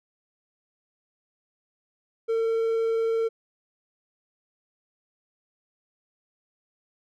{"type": "tone with vibrato", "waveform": "triangle", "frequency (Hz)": 453, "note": "A#4", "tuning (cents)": -50, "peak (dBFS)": -20, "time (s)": [2.28, 3.29], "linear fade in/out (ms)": 20, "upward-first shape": "triangle", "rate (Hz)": 20, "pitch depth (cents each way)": 14, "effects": []}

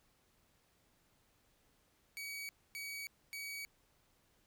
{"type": "tone bursts", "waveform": "sawtooth", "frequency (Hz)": 2264, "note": "C#7", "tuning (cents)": 36, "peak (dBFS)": -39, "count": 3, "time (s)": [2.17, 3.65], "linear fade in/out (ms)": 0, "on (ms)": 320, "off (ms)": 260, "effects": ["pink hiss -73 dBFS RMS until 4.46 s"]}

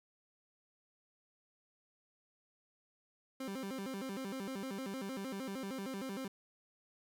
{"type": "tone with vibrato", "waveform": "30% pulse", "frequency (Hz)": 227.7, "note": "A#3", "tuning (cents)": -40, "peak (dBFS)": -37, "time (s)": [3.4, 6.28], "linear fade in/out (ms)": 5, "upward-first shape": "square", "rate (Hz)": 6.5, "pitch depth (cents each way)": 260, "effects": []}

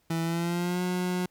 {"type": "tone with pitch glide", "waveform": "30% pulse", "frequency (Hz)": [164.81, 180.77], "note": ["E3", "F#3"], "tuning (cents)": [0, -40], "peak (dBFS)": -24, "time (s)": [0.1, 1.26], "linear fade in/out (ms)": 5, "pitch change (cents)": 160, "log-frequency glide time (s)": [0.22, 0.82], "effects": ["pink hiss -69 dBFS RMS until 1.3 s"]}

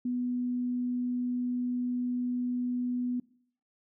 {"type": "tone", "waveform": "sine", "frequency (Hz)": 246.9, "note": "B3", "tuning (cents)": 0, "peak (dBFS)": -28, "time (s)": [0.05, 3.2], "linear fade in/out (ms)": 5, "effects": ["noise-tail reverb RT60 0.6 s tail -22 dB re dry"]}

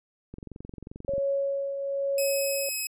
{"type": "click train", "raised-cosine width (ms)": 3, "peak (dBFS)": -27, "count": 20, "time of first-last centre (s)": [0.34, 1.181], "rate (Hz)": 22.6}
{"type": "tone with tremolo", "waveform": "sine", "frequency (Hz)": 554.4, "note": "C#5", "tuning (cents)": 0, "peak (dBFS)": -23, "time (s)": [1.08, 2.69], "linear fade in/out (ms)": 2, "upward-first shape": "triangle", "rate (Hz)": 1.1, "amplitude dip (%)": 55}
{"type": "tone", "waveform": "5% pulse", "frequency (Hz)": 2556, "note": "D#7", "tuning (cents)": 46, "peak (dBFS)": -19, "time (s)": [2.18, 2.87], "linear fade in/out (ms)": 2}
{"effects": ["resampled to 32000 Hz"]}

